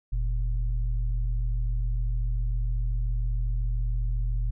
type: tone pair together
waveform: sine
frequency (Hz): 43.65 / 116.54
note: F1 / A#2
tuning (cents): 0 / 0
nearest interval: octave + perfect fourth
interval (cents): 1700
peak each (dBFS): -24 / -33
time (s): 0.12-4.51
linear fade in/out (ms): 10
effects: none